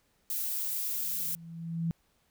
violet noise, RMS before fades -33 dBFS, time 0.3-1.35 s, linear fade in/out 0 ms
sine tone with exponential growth, 166.1 Hz, E3, 13 cents sharp, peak -26 dBFS, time 0.85-1.91 s, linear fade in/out 0 ms, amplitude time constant 230 ms
effects pink hiss -71 dBFS RMS until 2.3 s

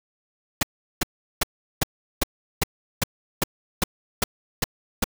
pink noise bursts, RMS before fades -20 dBFS, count 12, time 0.61-5.042 s, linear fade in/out 5 ms, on 21 ms, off 380 ms, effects none

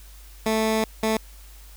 15% pulse tone bursts at uneven times, 220 Hz, A3, in tune, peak -14 dBFS, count 2, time 0.46-0.84 / 1.03-1.17 s, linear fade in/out 2 ms, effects added 50 Hz sine -43 dBFS peak until 1.76 s + white hiss -51 dBFS RMS until 1.76 s

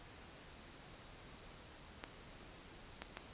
clicks, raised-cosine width 0.3 ms, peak -27 dBFS, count 3, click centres 2.039 / 3.02 / 3.171 s, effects pink hiss -56 dBFS RMS until 3.33 s + resampled to 8000 Hz

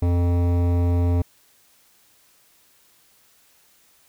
sine tone with hard clipping, 87.31 Hz, F2, in tune, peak -19 dBFS, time 0.02-1.22 s, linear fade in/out 5 ms, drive 15 dB, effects white hiss -58 dBFS RMS until 4.08 s

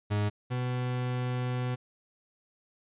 40% pulse tone pair in turn, 103.83 / 125.01 Hz, G#2 / B2, 0 / +21 cents, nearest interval minor third, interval 321 cents, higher second, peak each -25 / -28 dBFS, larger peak first, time 0.1-0.3 / 0.5-1.76 s, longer second, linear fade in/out 20 ms, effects resampled to 8000 Hz

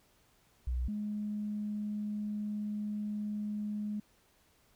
sine tone pair in turn, 62 / 209.3 Hz, B1 / G#3, +7 / +14 cents, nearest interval octave + major sixth, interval 2107 cents, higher second, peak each -29 / -33 dBFS, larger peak first, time 0.67-0.88 / 0.88-4 s, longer second, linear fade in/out 5 ms, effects tanh soft clip ceiling -27 dBFS + pink hiss -68 dBFS RMS until 4.75 s

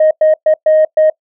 sine tone bursts at uneven times, 623 Hz, D#5, 2 cents sharp, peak -4 dBFS, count 5, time 0-0.11 / 0.21-0.34 / 0.46-0.54 / 0.66-0.85 / 0.97-1.1 s, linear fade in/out 5 ms, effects noise-tail reverb RT60 0.1 s tail -24 dB re dry + tanh soft clip ceiling -3 dBFS

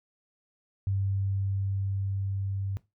sine tone with level ramp, 97.8 Hz, G2, 4 cents flat, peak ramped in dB -25 to -29 dBFS, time 0.87-2.77 s, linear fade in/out 0 ms, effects noise-tail reverb RT60 0.2 s tail -17 dB re dry

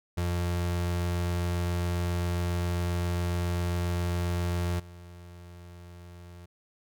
35% pulse tone with level steps, 87.4 Hz, F2, 2 cents sharp, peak -25 / -43 dBFS, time 0.17-6.46 s, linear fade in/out 10 ms, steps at 4.79 s, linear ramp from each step 10 ms, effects none

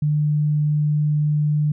sine tone, 149.7 Hz, D3, 33 cents sharp, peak -16 dBFS, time 0.02-1.72 s, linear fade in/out 5 ms, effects none

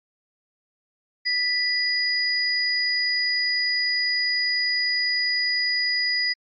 sine tone pair together, 1975.5 / 4915 Hz, B6 / D#8, 0 / -22 cents, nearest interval octave + major third, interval 1578 cents, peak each -24 / -23 dBFS, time 1.25-6.34 s, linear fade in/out 20 ms, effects Opus 48 kbps

